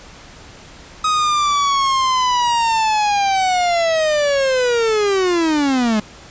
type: linear sweep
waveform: 45% pulse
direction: down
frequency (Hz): 1262 to 207.7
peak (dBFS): -14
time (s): 1.04-6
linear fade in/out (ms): 5
effects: pink hiss -40 dBFS RMS until 6.3 s + resampled to 16000 Hz